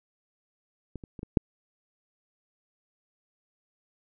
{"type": "clicks", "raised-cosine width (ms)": 3, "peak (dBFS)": [-24, -29, -28, -23, -6], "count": 5, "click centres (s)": [0.957, 1.038, 1.192, 1.231, 1.372], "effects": []}